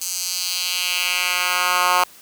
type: tone with high-pass filter sweep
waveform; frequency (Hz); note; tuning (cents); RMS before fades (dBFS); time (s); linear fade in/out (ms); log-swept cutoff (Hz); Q
10% pulse; 179.8; F#3; -49; -21; 0.01-2.04; 5; 6600 to 1000; 1.7
effects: white hiss -46 dBFS RMS until 2.21 s